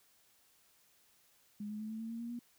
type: tone with pitch steps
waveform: sine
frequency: 207.7 / 211.9 / 216.3 / 220.7 / 225.2 / 229.8 / 234.5 / 239.3 Hz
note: G#3 / G#3 / A3 / A3 / A3 / A#3 / A#3 / A#3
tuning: 0 / +35 / -29 / +5 / +40 / -25 / +11 / +46 cents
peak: -39 dBFS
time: 1.6-2.392 s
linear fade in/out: 5 ms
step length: 99 ms
effects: white hiss -69 dBFS RMS until 2.58 s